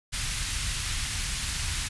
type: band-stop noise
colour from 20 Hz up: pink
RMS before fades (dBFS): -30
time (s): 0.12-1.89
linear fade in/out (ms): 20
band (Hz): 100 to 2000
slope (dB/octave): 12
effects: resampled to 24000 Hz